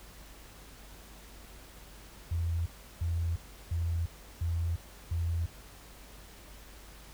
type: tone bursts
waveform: sine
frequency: 84.1 Hz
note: E2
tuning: 35 cents sharp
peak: -28 dBFS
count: 5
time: 2.31-5.46 s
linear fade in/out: 5 ms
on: 350 ms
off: 350 ms
effects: added 50 Hz sine -52 dBFS peak until 7.13 s + pink hiss -53 dBFS RMS until 7.13 s